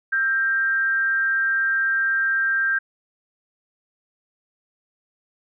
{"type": "tone with frequency modulation", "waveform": "sine", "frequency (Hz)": 1586, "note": "G6", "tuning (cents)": 20, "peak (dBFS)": -18, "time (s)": [0.12, 2.79], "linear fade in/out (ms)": 10, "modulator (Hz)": 260, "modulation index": 0.28, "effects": []}